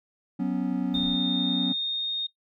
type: chord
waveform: triangle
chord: F# suspended fourth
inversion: none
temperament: equal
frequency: 185 / 246.9 / 277.2 Hz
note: F#3 / B3 / C#4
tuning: 0 / 0 / 0 cents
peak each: -27 dBFS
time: 0.39-1.73 s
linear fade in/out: 10 ms
type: noise with exponential decay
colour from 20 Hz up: brown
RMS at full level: -39 dBFS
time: 0.94-1.73 s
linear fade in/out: 0 ms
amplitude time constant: 170 ms
type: tone with pitch glide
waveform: sine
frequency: 3655 to 3695 Hz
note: A#7 to A#7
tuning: -35 to -16 cents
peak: -26 dBFS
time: 0.94-2.27 s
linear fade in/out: 10 ms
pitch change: +19 cents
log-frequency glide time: 1.3-2.13 s
effects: noise-tail reverb RT60 0.1 s tail -19 dB re dry